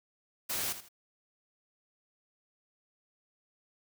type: noise with echo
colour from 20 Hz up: white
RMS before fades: -34 dBFS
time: 0.49-0.73 s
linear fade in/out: 10 ms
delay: 79 ms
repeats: 2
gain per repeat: -11 dB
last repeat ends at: 0.888 s
effects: none